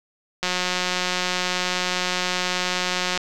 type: click train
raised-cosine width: 0.2 ms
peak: -6 dBFS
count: 498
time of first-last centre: 0.43-3.176 s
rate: 181 Hz
effects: none